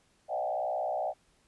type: tone with frequency modulation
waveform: sine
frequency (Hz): 683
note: F5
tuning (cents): -39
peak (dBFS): -29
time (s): 0.28-1.14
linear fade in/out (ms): 50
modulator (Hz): 61.9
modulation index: 1.8
effects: pink hiss -68 dBFS RMS until 1.47 s + resampled to 24000 Hz